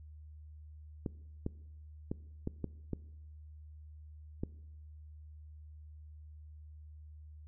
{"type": "clicks", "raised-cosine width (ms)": 3, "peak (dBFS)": -22, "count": 7, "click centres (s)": [1.062, 1.464, 2.115, 2.474, 2.643, 2.933, 4.435], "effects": ["noise-tail reverb RT60 0.9 s tail -21 dB re dry", "added 76 Hz sine -49 dBFS peak until 7.47 s"]}